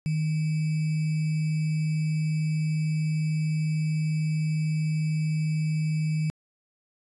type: tone with sample-and-hold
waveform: sine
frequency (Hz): 155.56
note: D#3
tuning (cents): 0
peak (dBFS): -23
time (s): 0.06-6.3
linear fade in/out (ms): 0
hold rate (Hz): 2450
effects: resampled to 24000 Hz